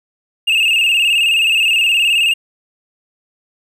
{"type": "tone with vibrato", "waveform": "triangle", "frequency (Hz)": 2712, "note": "E7", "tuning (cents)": 49, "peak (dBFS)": -9, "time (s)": [0.47, 2.34], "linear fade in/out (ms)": 10, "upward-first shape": "square", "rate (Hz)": 19, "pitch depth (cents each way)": 63, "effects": []}